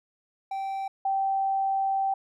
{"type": "tone pair in turn", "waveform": ["triangle", "sine"], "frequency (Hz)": [778, 778], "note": ["G5", "G5"], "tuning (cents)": [-13, -13], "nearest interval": "unison", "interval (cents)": 0, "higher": "neither", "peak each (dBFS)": [-27, -23], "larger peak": "second", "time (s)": [[0.51, 0.88], [1.05, 2.14]], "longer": "second", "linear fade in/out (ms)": 5, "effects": []}